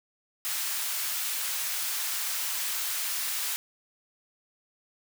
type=high-pass noise; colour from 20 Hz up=white; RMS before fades=-31 dBFS; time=0.45-3.56 s; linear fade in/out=0 ms; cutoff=1100 Hz; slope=12 dB/octave; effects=none